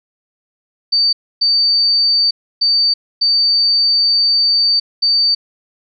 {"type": "tone bursts at uneven times", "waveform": "sine", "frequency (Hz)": 4598, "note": "D8", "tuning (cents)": -37, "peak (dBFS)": -10, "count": 5, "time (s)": [[0.92, 1.13], [1.41, 2.31], [2.61, 2.94], [3.21, 4.8], [5.02, 5.35]], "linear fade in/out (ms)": 10, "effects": []}